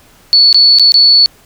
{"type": "tone with dropouts", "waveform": "sine", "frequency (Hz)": 4435, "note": "C#8", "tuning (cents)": 0, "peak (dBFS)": -3, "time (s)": [0.33, 1.26], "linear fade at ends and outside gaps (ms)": 0, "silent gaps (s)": [[0.528, 0.545], [0.786, 0.796], [0.92, 0.942]], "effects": ["pink hiss -45 dBFS RMS until 1.45 s"]}